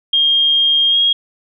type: tone with pitch glide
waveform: sine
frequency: 3224 to 3271 Hz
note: G7 to G#7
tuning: +48 to -27 cents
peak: -10 dBFS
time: 0.13-1.13 s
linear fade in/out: 5 ms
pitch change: +25 cents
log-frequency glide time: 0.89-0.97 s
effects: none